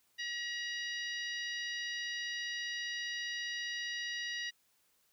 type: harmonic tone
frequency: 955 Hz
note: A#5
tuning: 42 cents sharp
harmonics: 2 / 3 / 4 / 5 / 6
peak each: -39 / -43 / -45 / -47 / -49 dBFS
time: 0.18-4.51 s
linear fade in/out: 20 ms
effects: white hiss -73 dBFS RMS until 5.12 s